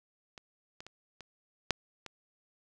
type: clicks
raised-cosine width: 0.2 ms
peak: -29 / -27 / -30 / -29 / -9 / -25 dBFS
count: 6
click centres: 0.378 / 0.805 / 0.866 / 1.207 / 1.707 / 2.063 s
effects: none